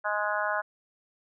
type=harmonic tone; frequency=208.7 Hz; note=G#3; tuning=9 cents sharp; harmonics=3 / 4 / 5 / 6 / 7 / 8; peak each=-32 / -34 / -33 / -36 / -31 / -36 dBFS; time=0.04-0.62 s; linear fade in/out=20 ms; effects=none